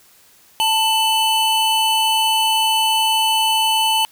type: tone pair together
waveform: square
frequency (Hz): 884.7 / 2993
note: A5 / F#7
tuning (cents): +9 / +19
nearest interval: octave + major sixth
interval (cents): 2110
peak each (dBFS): -18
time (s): 0.6-4.05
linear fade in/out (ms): 0
effects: white hiss -51 dBFS RMS until 4.11 s